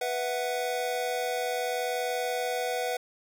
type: chord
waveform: square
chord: B suspended fourth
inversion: none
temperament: equal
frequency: 493.9 / 659.3 / 740 Hz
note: B4 / E5 / F#5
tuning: 0 / 0 / 0 cents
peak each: -32 / -36 / -33 dBFS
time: 0.01-2.97 s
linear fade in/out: 5 ms
effects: 11-bit